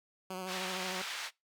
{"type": "tone with vibrato", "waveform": "10% pulse", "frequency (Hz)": 185.8, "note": "F#3", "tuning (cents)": 7, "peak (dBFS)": -30, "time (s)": [0.3, 1.02], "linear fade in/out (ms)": 5, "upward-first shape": "sine", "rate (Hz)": 13, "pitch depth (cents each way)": 32}
{"type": "band-pass noise", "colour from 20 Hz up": "white", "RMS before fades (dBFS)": -40, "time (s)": [0.46, 1.31], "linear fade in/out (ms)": 50, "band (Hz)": [1000, 3700], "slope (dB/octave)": 12}
{"effects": ["noise-tail reverb RT60 0.2 s tail -22 dB re dry"]}